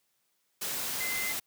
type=tone in noise; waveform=sine; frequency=2061 Hz; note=C7; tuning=27 cents flat; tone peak=-33 dBFS; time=1-1.33 s; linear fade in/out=10 ms; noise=white; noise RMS=-34 dBFS; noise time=0.61-1.4 s; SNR=-2 dB; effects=white hiss -75 dBFS RMS until 1.46 s + high-pass 100 Hz 12 dB/octave